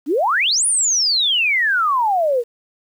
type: exponential two-way sweep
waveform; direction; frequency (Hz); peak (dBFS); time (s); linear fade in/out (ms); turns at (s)
sine; up then down; 257.1 to 9956 to 453.8; -14; 0.06-2.44; 50; 0.66
effects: 8-bit